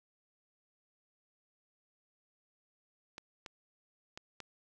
clicks, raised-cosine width 0.2 ms, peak -27 dBFS, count 4, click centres 3.181 / 3.462 / 4.175 / 4.403 s, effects none

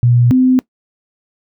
sine tone pair in turn, 121 / 256.4 Hz, B2 / C4, -35 / -35 cents, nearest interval octave + minor second, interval 1300 cents, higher second, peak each -7 dBFS, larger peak neither, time 0.03-0.31 / 0.31-0.59 s, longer neither, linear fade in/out 0 ms, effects noise-tail reverb RT60 0.1 s tail -21 dB re dry

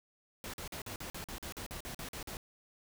pink noise bursts, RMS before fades -43 dBFS, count 14, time 0.44-2.369 s, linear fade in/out 0 ms, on 96 ms, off 45 ms, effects none

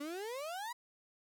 35% pulse exponential sweep, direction up, 279.2 to 999 Hz, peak -38 dBFS, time 0-0.73 s, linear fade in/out 10 ms, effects none

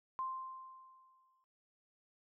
sine tone with exponential decay, 1046.5 Hz, C6, in tune, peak -35 dBFS, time 0.19-1.44 s, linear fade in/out 0 ms, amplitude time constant 270 ms, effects noise-tail reverb RT60 0.5 s tail -23 dB re dry

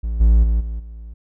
triangle tone with level steps, 56 Hz, A1, 31 cents sharp, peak -18 / -7 / -12 / -21 / -30 dBFS, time 0.03-1.14 s, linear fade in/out 10 ms, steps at 0.2 / 0.43 / 0.6 / 0.79 s, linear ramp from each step 10 ms, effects none

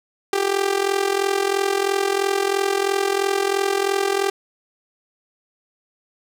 sawtooth tone with amplitude modulation, 394.5 Hz, G4, 11 cents sharp, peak -11 dBFS, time 0.33-4.3 s, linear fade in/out 2 ms, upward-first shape sine, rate 43 Hz, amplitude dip 80%, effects low-pass 11000 Hz 12 dB/octave + 7-bit

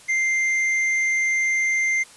sine tone with hard clipping, 2093 Hz, C7, in tune, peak -20 dBFS, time 0.08-2.04 s, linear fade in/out 20 ms, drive 5 dB, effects white hiss -47 dBFS RMS until 2.16 s + resampled to 24000 Hz

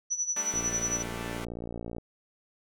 sine tone with tremolo, 5930 Hz, F#8, 3 cents sharp, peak -25 dBFS, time 0.1-1.03 s, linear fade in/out 20 ms, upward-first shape sine, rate 11 Hz, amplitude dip 75%
5% pulse chord, G suspended second, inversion none, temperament equal with one note detuned, 195.21 / 220 / 293.7 Hz, G3 / A3 / D4, -7 / 0 / 0 cents, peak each -31 dBFS, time 0.36-1.45 s, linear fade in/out 5 ms
click train, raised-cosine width 2 ms, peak -24 dBFS, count 85, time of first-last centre 0.54-1.983 s, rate 58.2 Hz
effects none

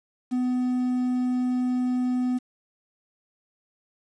triangle tone with quantisation, 250.6 Hz, B3, 25 cents sharp, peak -20 dBFS, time 0.31-2.39 s, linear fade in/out 20 ms, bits 8, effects resampled to 22050 Hz

